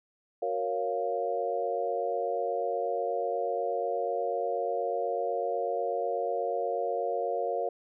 sine chord, Gb major seventh, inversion none, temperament equal, 370 / 466.2 / 554.4 / 698.5 Hz, Gb4 / Bb4 / Db5 / F5, 0 / 0 / 0 / 0 cents, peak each -38 / -32 / -33 / -32 dBFS, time 0.42-7.69 s, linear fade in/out 5 ms, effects none

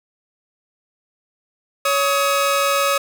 sawtooth tone pair together, 559.5 / 1270 Hz, C#5 / D#6, +16 / +35 cents, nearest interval octave + major second, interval 1419 cents, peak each -15 dBFS, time 1.85-2.98 s, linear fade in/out 5 ms, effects none

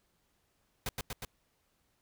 pink noise with echo, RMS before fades -35 dBFS, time 0.86-0.89 s, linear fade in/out 2 ms, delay 120 ms, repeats 3, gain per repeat -2 dB, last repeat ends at 1.25 s, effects pink hiss -75 dBFS RMS until 2.01 s

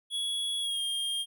square tone with pitch glide, 3360 to 3218 Hz, G#7 to G7, +19 to +45 cents, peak -30 dBFS, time 0.1-1.26 s, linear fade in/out 50 ms, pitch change -74 cents, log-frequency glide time 0.6-0.81 s, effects none

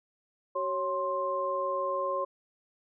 sine tone cluster, 378.4 / 551 / 1053 Hz, F#4 / C#5 / C6, +39 / -11 / +11 cents, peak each -38 / -31 / -31 dBFS, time 0.55-2.25 s, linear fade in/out 10 ms, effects none

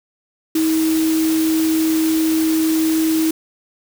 sine tone in noise, 319.1 Hz, D#4, 44 cents sharp, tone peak -14 dBFS, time 0.55-3.31 s, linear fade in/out 5 ms, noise white, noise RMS -27 dBFS, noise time 0.55-3.31 s, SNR +10 dB, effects none

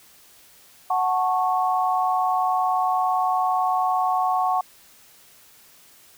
sine chord, F# minor, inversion none, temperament equal with one note detuned, 740 / 880 / 1102.3 Hz, F#5 / A5 / C#6, 0 / 0 / -10 cents, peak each -21 / -27 / -24 dBFS, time 0.9-4.61 s, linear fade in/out 5 ms, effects white hiss -52 dBFS RMS until 6.17 s

